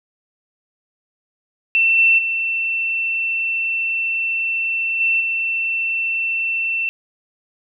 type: tone with level steps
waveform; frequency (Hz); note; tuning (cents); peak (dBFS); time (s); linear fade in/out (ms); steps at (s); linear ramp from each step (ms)
sine; 2688; E7; +33; -12 / -10 / -18 / -14 / -18; 1.75-6.89; 0; 1.98 / 2.18 / 5 / 5.2; 10
effects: none